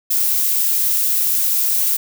violet noise, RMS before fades -17 dBFS, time 0.1-1.97 s, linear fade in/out 10 ms, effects none

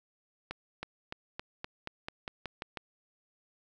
accelerating click train, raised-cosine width 0.3 ms, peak -21 dBFS, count 11, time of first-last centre 0.51-2.772 s, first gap 320 ms, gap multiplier 0.92, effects none

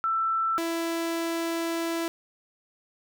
sine / sawtooth tone pair in turn, 1331 / 332.8 Hz, E6 / E4, +16 / +17 cents, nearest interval 2 octaves, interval 2399 cents, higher first, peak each -23 dBFS, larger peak neither, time 0.04-0.58 / 0.58-2.08 s, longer second, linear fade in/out 0 ms, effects none

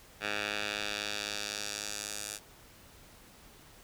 10% pulse tone with band-pass filter sweep, 103.83 Hz, G#2, in tune, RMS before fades -37 dBFS, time 0.2-2.4 s, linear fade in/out 50 ms, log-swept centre 2300 to 8500 Hz, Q 1.2, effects pink hiss -56 dBFS RMS until 3.83 s

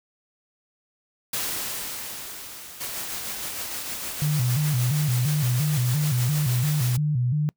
white noise with exponential decay, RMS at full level -27 dBFS, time 1.33-5.24 s, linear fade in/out 5 ms, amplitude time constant 850 ms
white noise with tremolo, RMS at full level -31 dBFS, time 2.8-6.97 s, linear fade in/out 10 ms, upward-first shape sine, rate 6.5 Hz, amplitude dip 30%
sine tone with vibrato, 136.2 Hz, C#3, 30 cents flat, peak -20 dBFS, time 4.22-7.49 s, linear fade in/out 0 ms, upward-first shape square, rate 2.9 Hz, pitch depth 170 cents each way
effects noise-tail reverb RT60 0.1 s tail -26 dB re dry

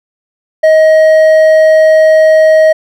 sine tone with hard clipping, 630 Hz, D#5, 21 cents sharp, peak -4 dBFS, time 0.63-2.73 s, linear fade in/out 10 ms, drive 5 dB, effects none

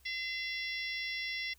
harmonic tone, 682 Hz, F5, 41 cents flat, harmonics 3 / 4 / 5 / 6 / 7 / 8, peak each -37 / -45 / -43 / -48 / -48 / -45 dBFS, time 0.05-1.54 s, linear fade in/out 10 ms, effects added 63 Hz sine -63 dBFS peak until 1.58 s + white hiss -67 dBFS RMS until 1.58 s

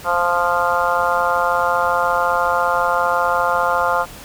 harmonic tone, 174.61 Hz, F3, in tune, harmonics 3 / 4 / 5 / 6 / 7 / 8, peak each -22 / -22 / -22 / -22 / -22 / -22 dBFS, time 0.04-4.06 s, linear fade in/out 50 ms, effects pink hiss -37 dBFS RMS until 4.24 s

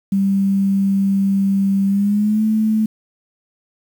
sine tone with pitch glide, 196 to 217.5 Hz, G3 to A3, 0 to -20 cents, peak -13 dBFS, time 0.12-2.86 s, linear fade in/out 5 ms, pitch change +180 cents, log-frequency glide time 1.87-2.44 s, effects 7-bit

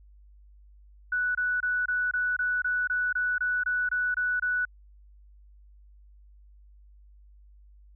sine tone bursts, 1480 Hz, F#6, in tune, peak -24 dBFS, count 14, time 1.12-4.652 s, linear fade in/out 5 ms, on 230 ms, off 24 ms, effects added 50 Hz sine -51 dBFS peak until 7.95 s

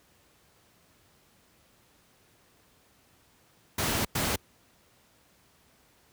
pink noise bursts at uneven times, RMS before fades -28 dBFS, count 2, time 3.78-4.05 / 4.15-4.36 s, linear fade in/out 5 ms, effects pink hiss -63 dBFS RMS until 6.12 s + high-pass 60 Hz 12 dB/octave

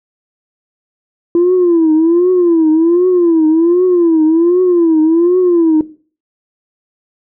sine tone with vibrato, 338.6 Hz, E4, 46 cents sharp, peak -5 dBFS, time 1.35-5.81 s, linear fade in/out 2 ms, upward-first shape triangle, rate 1.3 Hz, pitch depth 160 cents each way, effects noise-tail reverb RT60 0.4 s tail -17 dB re dry + tanh soft clip ceiling -4 dBFS

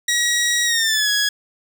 15% pulse tone with pitch glide, 1908 to 1670.6 Hz, A#6 to G#6, +40 to +10 cents, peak -10 dBFS, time 0.08-1.29 s, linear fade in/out 5 ms, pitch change -230 cents, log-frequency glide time 0.65-1.1 s, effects none

